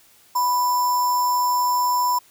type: tone with sample-and-hold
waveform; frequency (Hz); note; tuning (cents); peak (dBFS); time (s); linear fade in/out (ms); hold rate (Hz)
sine; 987.8; B5; 0; -17; 0.35-2.19; 10; 6300
effects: white hiss -54 dBFS RMS until 2.3 s